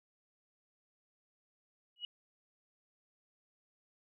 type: tone with exponential growth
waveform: sine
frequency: 2912 Hz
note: F#7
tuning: 28 cents flat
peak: -34 dBFS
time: 1.96-2.05 s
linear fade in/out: 2 ms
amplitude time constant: 18 ms
effects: none